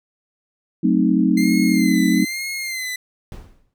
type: chord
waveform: sine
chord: F# diminished seventh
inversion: none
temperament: equal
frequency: 185 / 220 / 261.6 / 311.1 Hz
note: F#3 / A3 / C4 / Eb4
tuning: 0 / 0 / 0 / 0 cents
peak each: -19 dBFS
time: 0.83-2.25 s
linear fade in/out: 10 ms
type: tone with vibrato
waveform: sawtooth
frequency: 2078 Hz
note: C7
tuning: 12 cents flat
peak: -21 dBFS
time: 1.37-2.96 s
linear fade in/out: 5 ms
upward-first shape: sine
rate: 1.1 Hz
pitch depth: 67 cents each way
type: noise with exponential decay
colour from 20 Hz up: brown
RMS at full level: -30 dBFS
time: 3.32-3.74 s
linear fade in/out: 1 ms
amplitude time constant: 90 ms
effects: none